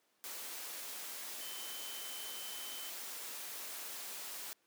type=tone in noise; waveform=sine; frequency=3066 Hz; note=G7; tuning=39 cents flat; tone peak=-49 dBFS; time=1.41-2.9 s; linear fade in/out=0 ms; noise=white; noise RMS=-45 dBFS; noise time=0.24-4.53 s; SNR=-7 dB; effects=pink hiss -75 dBFS RMS until 4.66 s + high-pass 300 Hz 12 dB/octave

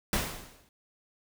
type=noise with exponential decay; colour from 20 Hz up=pink; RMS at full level=-26 dBFS; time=0.13-0.69 s; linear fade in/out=1 ms; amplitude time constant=120 ms; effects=none

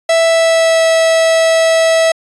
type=tone with pitch glide; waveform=45% pulse; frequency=659.3 to 652.1 Hz; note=E5 to E5; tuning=0 to -19 cents; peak=-8 dBFS; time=0.09-2.12 s; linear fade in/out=5 ms; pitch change=-19 cents; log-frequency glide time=0.25-0.85 s; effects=resampled to 22050 Hz

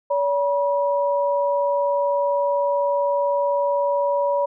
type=tone pair together; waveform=sine; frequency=570 / 965.8 Hz; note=C#5 / B5; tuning=+48 / -39 cents; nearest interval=major sixth; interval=913 cents; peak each=-19 / -23 dBFS; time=0.1-4.46 s; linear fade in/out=10 ms; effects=none

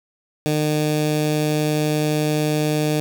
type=tone with notch filter; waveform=15% pulse; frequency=151.9 Hz; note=D#3; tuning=41 cents flat; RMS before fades=-20 dBFS; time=0.46-3 s; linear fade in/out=0 ms; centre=1400 Hz; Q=1.6; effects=none

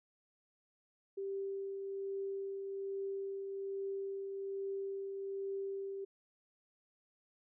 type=tone with tremolo; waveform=sine; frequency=392 Hz; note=G4; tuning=in tune; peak=-36 dBFS; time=1.17-6.05 s; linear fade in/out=10 ms; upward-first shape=triangle; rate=1.2 Hz; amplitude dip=35%; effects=none

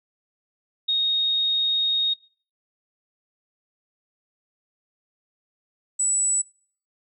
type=tone pair in turn; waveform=sine; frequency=3729 / 7901 Hz; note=A#7 / B8; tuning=0 / 0 cents; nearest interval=octave + minor second; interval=1300 cents; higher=second; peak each=-19 dBFS; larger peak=neither; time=0.88-2.14 / 5.99-6.42 s; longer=first; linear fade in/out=10 ms; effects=noise-tail reverb RT60 0.5 s tail -25 dB re dry

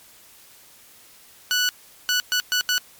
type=tone bursts at uneven times; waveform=15% pulse; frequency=1480 Hz; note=F#6; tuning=in tune; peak=-12 dBFS; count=5; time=1.51-1.69 / 2.09-2.2 / 2.32-2.4 / 2.52-2.61 / 2.69-2.78 s; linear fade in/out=0 ms; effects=white hiss -50 dBFS RMS until 2.99 s + MP3 96 kbps

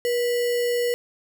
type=tone with sample-and-hold; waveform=sine; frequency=481.4 Hz; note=B4; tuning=44 cents flat; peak=-20 dBFS; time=0.05-0.94 s; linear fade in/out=0 ms; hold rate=2450 Hz; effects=none

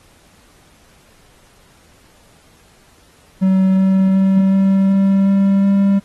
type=tone with pitch steps; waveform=triangle; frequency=189.6 / 190.92 / 192.25 / 193.58 / 194.93 / 196.29 / 197.65 Hz; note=F#3 / G3 / G3 / G3 / G3 / G3 / G3; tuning=+43 / -45 / -33 / -21 / -9 / +3 / +15 cents; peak=-8 dBFS; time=3.41-6 s; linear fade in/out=20 ms; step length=370 ms; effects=pink hiss -51 dBFS RMS until 6.04 s + AAC 32 kbps

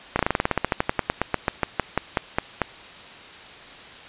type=slowing click train; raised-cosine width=0.5 ms; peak=-4 dBFS; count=25; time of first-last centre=0.16-2.617 s; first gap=32 ms; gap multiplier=1.09; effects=white hiss -42 dBFS RMS until 4.08 s + resampled to 8000 Hz

